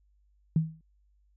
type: tone with exponential decay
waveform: sine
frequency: 160 Hz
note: D#3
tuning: 49 cents sharp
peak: -18 dBFS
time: 0.56-0.81 s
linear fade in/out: 2 ms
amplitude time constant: 53 ms
effects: added 50 Hz sine -63 dBFS peak until 1.36 s